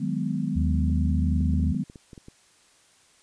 sine chord, G# minor seventh, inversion second, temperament equal with one note detuned, 155.56 / 185 / 207.7 / 249.5 Hz, D#3 / F#3 / G#3 / B3, 0 / 0 / 0 / +18 cents, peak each -30 dBFS, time 0-1.84 s, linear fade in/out 10 ms
sine tone with pitch glide, 78.5 to 79.78 Hz, D#2 to D#2, +16 to +44 cents, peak -22 dBFS, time 0.55-1.73 s, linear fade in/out 20 ms, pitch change +28 cents, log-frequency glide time 0.71-1.4 s
clicks, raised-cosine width 3 ms, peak -30 dBFS, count 11, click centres 0.899 / 1.407 / 1.537 / 1.598 / 1.64 / 1.747 / 1.899 / 1.958 / 2.132 / 2.178 / 2.284 s
effects white hiss -59 dBFS RMS until 3.22 s + resampled to 22050 Hz

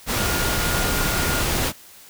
sine tone in noise, 1422 Hz, F6, 31 cents sharp, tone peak -29 dBFS, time 0.15-1.45 s, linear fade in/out 50 ms, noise pink, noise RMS -22 dBFS, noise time 0.06-1.73 s, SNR -10 dB, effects white hiss -46 dBFS RMS until 2.09 s

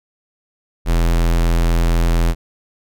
square tone, 42.12 Hz, E1, 38 cents sharp, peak -13 dBFS, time 0.85-2.35 s, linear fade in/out 50 ms, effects none

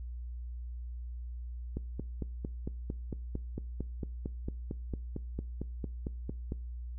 click train, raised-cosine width 3 ms, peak -23 dBFS, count 22, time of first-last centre 1.77-6.521 s, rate 4.42 Hz, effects noise-tail reverb RT60 0.4 s tail -22 dB re dry + added 60 Hz sine -38 dBFS peak until 6.98 s

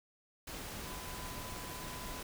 sine tone in noise, 1004 Hz, B5, 28 cents sharp, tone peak -50 dBFS, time 0.85-2.21 s, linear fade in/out 5 ms, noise pink, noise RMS -44 dBFS, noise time 0.47-2.23 s, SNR -9 dB, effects none

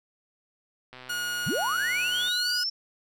click train, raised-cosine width 0.3 ms, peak -28 dBFS, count 173, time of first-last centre 0.93-2.284 s, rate 127 Hz
sawtooth tone with pitch glide, 1442 to 1459.6 Hz, F#6 to F#6, -45 to -24 cents, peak -25 dBFS, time 1.09-2.64 s, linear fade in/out 10 ms, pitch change +21 cents, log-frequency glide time 1.6-1.95 s
sine linear sweep, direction up, 84 to 5500 Hz, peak -26 dBFS, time 1.46-2.7 s, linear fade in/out 10 ms
effects none

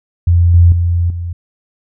sine tone with level steps, 86.3 Hz, F2, 20 cents flat, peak -6 / -3 / -10 / -18 dBFS, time 0.27-1.33 s, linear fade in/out 5 ms, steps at 0.54 / 0.72 / 1.1 s, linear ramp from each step 2 ms, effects none

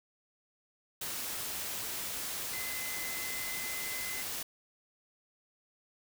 sine tone in noise, 2043 Hz, C7, 42 cents flat, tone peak -41 dBFS, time 2.53-4.22 s, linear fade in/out 5 ms, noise white, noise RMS -38 dBFS, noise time 1.01-4.43 s, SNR -6 dB, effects none

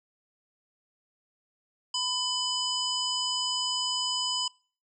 harmonic tone, 1000 Hz, B5, 21 cents sharp, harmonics 1 / 3 / 5 / 7 / 8, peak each -36 / -31 / -30 / -38 / -41 dBFS, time 1.94-4.48 s, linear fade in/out 5 ms, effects noise-tail reverb RT60 0.4 s tail -24 dB re dry

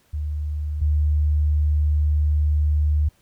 sine tone pair in turn, 75 / 75 Hz, D2 / D2, +37 / +37 cents, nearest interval unison, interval 0 cents, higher neither, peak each -23 / -16 dBFS, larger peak second, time 0.13-0.81 / 0.81-3.09 s, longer second, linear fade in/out 10 ms, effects pink hiss -61 dBFS RMS until 3.21 s

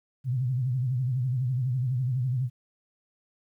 sine tone with vibrato, 127 Hz, B2, 49 cents sharp, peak -24 dBFS, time 0.24-2.5 s, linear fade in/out 50 ms, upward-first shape sine, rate 12 Hz, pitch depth 110 cents each way, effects 11-bit

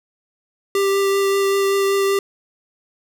square tone with vibrato, 394.1 Hz, G4, 9 cents sharp, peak -16 dBFS, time 0.75-2.19 s, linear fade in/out 2 ms, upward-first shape triangle, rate 5.2 Hz, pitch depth 11 cents each way, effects none

